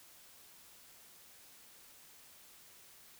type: silence
effects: white hiss -59 dBFS RMS until 3.19 s